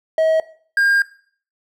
triangle tone pair in turn, 639 / 1610.2 Hz, D#5 / G6, +46 / +46 cents, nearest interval octave + major third, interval 1600 cents, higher second, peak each -11 dBFS, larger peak neither, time 0.18-0.4 / 0.77-1.02 s, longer second, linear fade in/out 2 ms, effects noise-tail reverb RT60 0.5 s tail -17 dB re dry

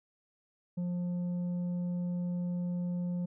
sine tone with tanh clipping, 176.8 Hz, F3, 22 cents sharp, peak -32 dBFS, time 0.77-3.26 s, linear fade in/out 10 ms, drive 5 dB, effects none

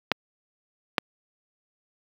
clicks, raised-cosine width 0.3 ms, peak -3 dBFS, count 2, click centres 0.117 / 0.982 s, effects high-pass 150 Hz 12 dB/octave + 7-bit

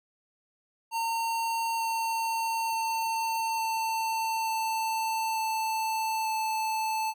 square tone with pitch steps, 913 / 907.2 / 901.5 / 895.8 / 890.1 / 884.5 / 878.8 Hz, A#5 / A#5 / A5 / A5 / A5 / A5 / A5, -36 / -47 / +42 / +31 / +20 / +9 / -2 cents, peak -28 dBFS, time 0.91-7.14 s, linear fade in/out 50 ms, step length 890 ms, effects none

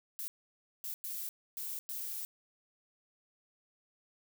violet noise bursts at uneven times, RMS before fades -40 dBFS, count 5, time 0.19-0.28 / 0.84-0.94 / 1.04-1.29 / 1.57-1.79 / 1.89-2.25 s, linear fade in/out 0 ms, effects none

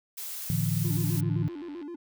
blue noise, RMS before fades -37 dBFS, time 0.17-1.21 s, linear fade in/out 10 ms
sine chord, A suspended fourth, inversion none, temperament equal with one note detuned, 110 / 146.83 / 168.76 Hz, A2 / D3 / E3, 0 / 0 / +41 cents, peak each -29 dBFS, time 0.5-1.48 s, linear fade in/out 0 ms
triangle tone with vibrato, 316.6 Hz, D#4, 30 cents sharp, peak -34 dBFS, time 0.84-1.96 s, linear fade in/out 10 ms, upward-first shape square, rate 7.7 Hz, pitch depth 150 cents each way
click train, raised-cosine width 0.3 ms, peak -37 dBFS, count 70, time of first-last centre 1.07-1.827 s, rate 91.2 Hz
effects none

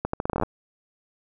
accelerating click train, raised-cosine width 1 ms, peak -11 dBFS, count 12, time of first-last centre 0.05-0.434 s, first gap 84 ms, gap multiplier 0.8, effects none

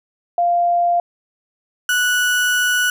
sine / 35% pulse tone pair in turn, 696 / 1474.8 Hz, F5 / F#6, -6 / -6 cents, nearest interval octave + minor second, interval 1300 cents, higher second, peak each -13 / -13 dBFS, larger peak neither, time 0.38-1 / 1.89-2.9 s, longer second, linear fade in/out 2 ms, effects none

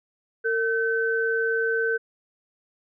sine tone pair together, 454.6 / 1530 Hz, A#4 / G6, -43 / -42 cents, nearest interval octave + major sixth, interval 2101 cents, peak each -24 dBFS, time 0.44-1.98 s, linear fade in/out 20 ms, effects none

